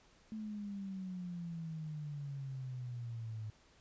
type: exponential sweep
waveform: sine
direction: down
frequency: 220 to 107 Hz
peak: -40 dBFS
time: 0.32-3.5 s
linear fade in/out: 0 ms
effects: pink hiss -66 dBFS RMS until 3.8 s + resampled to 16000 Hz